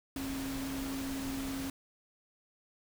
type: tone in noise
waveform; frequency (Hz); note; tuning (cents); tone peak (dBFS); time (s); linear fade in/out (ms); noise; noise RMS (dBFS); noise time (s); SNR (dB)
sine; 270; C#4; -45; -36; 0.16-1.7; 2; pink; -42; 0.16-1.7; +3
effects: none